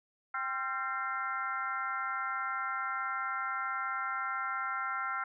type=harmonic tone with a mistuned harmonic; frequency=261.6 Hz; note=C4; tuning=in tune; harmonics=3 / 4 / 5 / 6 / 7 / 8; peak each=-42 / -42 / -34 / -43 / -45 / -44 dBFS; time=0.34-5.24 s; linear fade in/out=5 ms; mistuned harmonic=5; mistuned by=+74 cents; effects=none